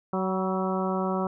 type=harmonic tone with a mistuned harmonic; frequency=188 Hz; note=F#3; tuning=28 cents sharp; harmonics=1 / 2 / 3 / 4 / 5 / 6 / 7; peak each=-28 / -31 / -33 / -34 / -35 / -36 / -36 dBFS; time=0.13-1.27 s; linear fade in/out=2 ms; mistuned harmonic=5; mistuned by=+36 cents; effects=none